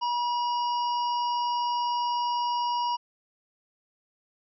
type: harmonic tone with a mistuned harmonic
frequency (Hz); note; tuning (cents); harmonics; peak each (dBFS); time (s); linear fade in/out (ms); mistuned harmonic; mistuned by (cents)
964; B5; -42; 1 / 3 / 5 / 6; -25 / -38 / -41 / -41; 0.01-2.97; 20; 6; -77
effects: none